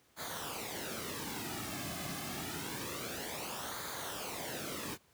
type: noise with flanger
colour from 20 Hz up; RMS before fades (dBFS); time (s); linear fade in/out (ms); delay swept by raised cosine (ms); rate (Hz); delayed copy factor
pink; -41; 0.16-4.98; 50; 0.36 to 2.16; 0.27; -0.65
effects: pink hiss -68 dBFS RMS until 5.13 s + high-pass 80 Hz 12 dB/octave